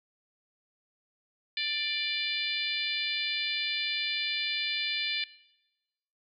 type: harmonic tone with a mistuned harmonic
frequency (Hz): 590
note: D5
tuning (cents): +8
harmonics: 3 / 4 / 5 / 6 / 7 / 8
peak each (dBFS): -39 / -33 / -37 / -34 / -35 / -39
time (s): 1.57-5.24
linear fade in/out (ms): 2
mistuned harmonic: 8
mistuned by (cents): +23
effects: noise-tail reverb RT60 1.0 s tail -19 dB re dry + MP3 96 kbps